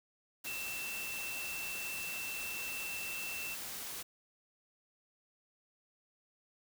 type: tone in noise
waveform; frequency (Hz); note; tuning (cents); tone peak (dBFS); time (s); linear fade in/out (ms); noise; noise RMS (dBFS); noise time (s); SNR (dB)
sine; 2678; E7; +27; -40; 0.46-3.55; 10; white; -43; 0.44-4.03; 0
effects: none